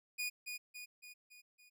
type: tone with echo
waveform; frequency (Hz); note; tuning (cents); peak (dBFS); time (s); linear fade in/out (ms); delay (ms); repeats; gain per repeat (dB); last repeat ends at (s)
sawtooth; 2459; D#7; -21; -33; 0.18-0.3; 20; 280; 5; -5; 1.7
effects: none